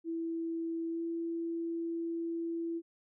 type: tone with pitch glide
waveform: sine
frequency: 330.4 to 334 Hz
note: E4 to E4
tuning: +4 to +23 cents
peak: -33 dBFS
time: 0.04-2.82 s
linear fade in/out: 50 ms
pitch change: +19 cents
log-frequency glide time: 0.89-1.02 s
effects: none